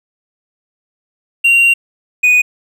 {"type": "tone pair in turn", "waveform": "triangle", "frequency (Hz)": [2760, 2479], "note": ["F7", "D#7"], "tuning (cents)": [-21, -7], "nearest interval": "major second", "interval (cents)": 186, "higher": "first", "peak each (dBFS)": -5, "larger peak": "neither", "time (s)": [[1.44, 1.74], [2.23, 2.42]], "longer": "first", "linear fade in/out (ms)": 10, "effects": []}